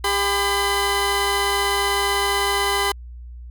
15% pulse tone pair together, 400 / 1007.9 Hz, G4 / B5, +35 / +35 cents, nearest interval octave + major third, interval 1600 cents, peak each -15 dBFS, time 0.04-2.92 s, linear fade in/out 5 ms, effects added 60 Hz sine -34 dBFS peak until 3.5 s

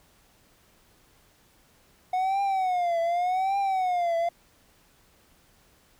triangle tone with vibrato, 730 Hz, F#5, 24 cents flat, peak -21 dBFS, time 2.13-4.29 s, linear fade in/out 5 ms, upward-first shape triangle, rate 0.86 Hz, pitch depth 160 cents each way, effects pink hiss -61 dBFS RMS until 5.99 s

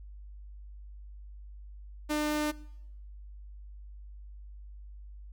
sawtooth tone, 300.7 Hz, D4, 41 cents sharp, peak -24 dBFS, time 2.09-2.52 s, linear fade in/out 20 ms, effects noise-tail reverb RT60 0.8 s tail -21 dB re dry + added 50 Hz sine -44 dBFS peak until 5.32 s

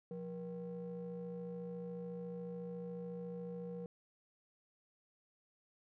triangle ring-modulated tone, 150 Hz, D3, 37 cents sharp, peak -37 dBFS, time 0.11-3.86 s, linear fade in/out 0 ms, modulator 327 Hz, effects none

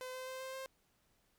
sawtooth tone with pitch steps, 511 / 515.4 / 519.9 / 524.5 / 529 Hz, C5 / C5 / C5 / C5 / C5, -41 / -26 / -11 / +4 / +19 cents, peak -39 dBFS, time 0.01-0.66 s, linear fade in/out 0 ms, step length 130 ms, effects pink hiss -75 dBFS RMS until 1.38 s

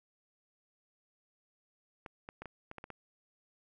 clicks, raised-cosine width 0.5 ms, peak -29 dBFS, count 8, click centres 2.062 / 2.289 / 2.42 / 2.457 / 2.714 / 2.783 / 2.841 / 2.903 s, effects none

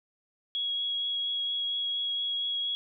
sine tone with vibrato, 3322 Hz, G#7, in tune, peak -28 dBFS, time 0.55-2.75 s, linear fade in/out 0 ms, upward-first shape triangle, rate 4.3 Hz, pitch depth 11 cents each way, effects none

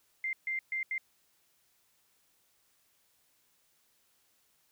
sine tone bursts at uneven times, 2093 Hz, C7, in tune, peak -31 dBFS, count 4, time 0.24-0.33 / 0.47-0.59 / 0.72-0.83 / 0.91-0.98 s, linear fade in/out 2 ms, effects white hiss -71 dBFS RMS until 4.71 s

